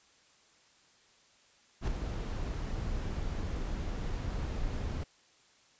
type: noise with ADSR envelope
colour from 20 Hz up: brown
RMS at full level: -28 dBFS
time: 1.81-5.04 s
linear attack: 66 ms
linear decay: 6 ms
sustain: -7 dB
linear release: 10 ms
effects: white hiss -64 dBFS RMS until 5.79 s + resampled to 16000 Hz

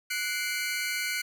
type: tone cluster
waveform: sawtooth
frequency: 1476 / 2097 / 2312 Hz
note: F#6 / C7 / D7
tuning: -5 / +3 / -28 cents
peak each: -30 dBFS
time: 0.1-1.22 s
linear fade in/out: 10 ms
effects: none

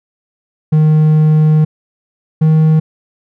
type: tone pair in turn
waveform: triangle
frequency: 154.6 / 157.21 Hz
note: D#3 / D#3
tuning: -11 / +18 cents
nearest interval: unison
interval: 29 cents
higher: second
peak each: -4 dBFS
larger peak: neither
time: 0.72-1.65 / 2.41-2.8 s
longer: first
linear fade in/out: 10 ms
effects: none

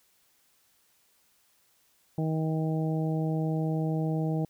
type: harmonic tone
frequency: 158.4 Hz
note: D#3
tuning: 31 cents sharp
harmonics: 1 / 2 / 3 / 4 / 5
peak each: -27 / -33 / -37 / -39 / -41 dBFS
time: 2.18-4.45 s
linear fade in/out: 2 ms
effects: white hiss -67 dBFS RMS until 4.49 s

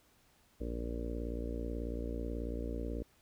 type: harmonic tone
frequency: 58.27 Hz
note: A#1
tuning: in tune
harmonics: 1 / 2 / 3 / 4 / 5 / 6 / 7 / 8 / 9 / 10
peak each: -38 / -50 / -52 / -45 / -44 / -49 / -50 / -45 / -53 / -51 dBFS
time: 0.6-3.03 s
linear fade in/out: 10 ms
effects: pink hiss -68 dBFS RMS until 3.21 s

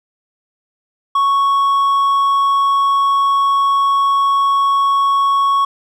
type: tone with hard clipping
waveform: sine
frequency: 1108.7 Hz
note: C#6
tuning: in tune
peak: -12 dBFS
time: 1.15-5.65 s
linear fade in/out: 5 ms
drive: 3 dB
effects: none

